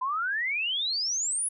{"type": "exponential sweep", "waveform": "sine", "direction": "up", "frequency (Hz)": [995, 10548], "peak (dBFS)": -26, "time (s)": [0.01, 1.49], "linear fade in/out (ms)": 10, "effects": []}